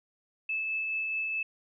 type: tone with tremolo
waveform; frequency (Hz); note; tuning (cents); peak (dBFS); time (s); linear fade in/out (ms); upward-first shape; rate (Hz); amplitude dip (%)
sine; 2617; E7; -13; -28; 0.49-1.43; 5; triangle; 4.7; 25
effects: none